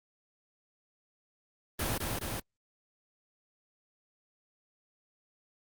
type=noise with echo; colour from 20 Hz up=pink; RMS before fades=-32 dBFS; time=1.79-1.98 s; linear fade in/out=5 ms; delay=210 ms; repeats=2; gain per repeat=-2 dB; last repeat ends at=2.4 s; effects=Opus 32 kbps